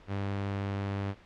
sawtooth tone, 99.3 Hz, G2, 23 cents sharp, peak -27 dBFS, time 0.07-1.15 s, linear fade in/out 50 ms, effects pink hiss -56 dBFS RMS until 1.25 s + low-pass 3000 Hz 12 dB/octave

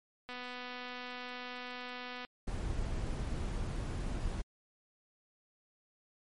click train, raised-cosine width 0.3 ms, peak -28 dBFS, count 487, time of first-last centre 0.29-2.25 s, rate 248 Hz
brown noise, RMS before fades -36 dBFS, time 2.47-4.42 s, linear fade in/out 10 ms
effects MP3 48 kbps

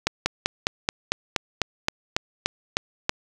slowing click train, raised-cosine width 0.2 ms, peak -3 dBFS, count 13, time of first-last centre 0.07-3.094 s, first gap 190 ms, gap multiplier 1.05, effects 7-bit

